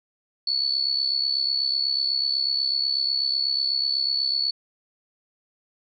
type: tone with amplitude modulation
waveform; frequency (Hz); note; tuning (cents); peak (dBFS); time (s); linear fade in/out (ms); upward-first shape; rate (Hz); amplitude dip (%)
sine; 4435; C#8; 0; -18; 0.47-4.51; 5; sine; 68.1; 70
effects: none